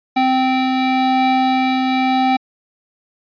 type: tone pair together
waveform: square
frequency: 260 / 779.1 Hz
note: C4 / G5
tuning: -11 / -11 cents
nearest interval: octave + perfect fifth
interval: 1900 cents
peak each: -17 dBFS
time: 0.16-2.37 s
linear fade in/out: 10 ms
effects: resampled to 11025 Hz